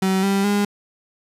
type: tone with pitch steps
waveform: 35% pulse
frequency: 190 / 196.81 / 203.9 Hz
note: F#3 / G3 / G#3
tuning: +46 / +7 / -32 cents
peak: -15 dBFS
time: 0.02-0.65 s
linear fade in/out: 5 ms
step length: 210 ms
effects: resampled to 32000 Hz